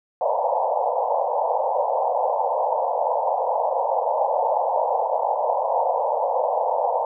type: band-pass noise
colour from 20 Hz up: white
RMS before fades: -22 dBFS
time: 0.21-7.05 s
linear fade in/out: 2 ms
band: 490 to 950 Hz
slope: 96 dB/octave
effects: none